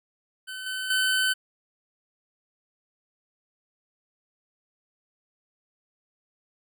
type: tone with level steps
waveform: 25% pulse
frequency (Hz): 1521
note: F#6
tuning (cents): +47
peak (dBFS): -31 / -26 / -18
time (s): 0.47-1.34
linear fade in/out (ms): 20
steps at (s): 0.66 / 0.9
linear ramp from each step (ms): 5
effects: none